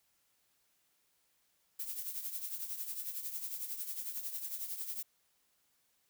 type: noise with tremolo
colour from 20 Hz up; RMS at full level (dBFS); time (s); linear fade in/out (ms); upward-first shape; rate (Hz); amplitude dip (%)
violet; -38; 1.79-5.03; 5; triangle; 11; 70
effects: white hiss -75 dBFS RMS until 6.09 s